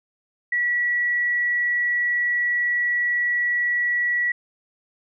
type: tone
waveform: sine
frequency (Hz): 1938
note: B6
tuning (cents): -33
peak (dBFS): -19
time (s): 0.52-4.32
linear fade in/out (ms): 5
effects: none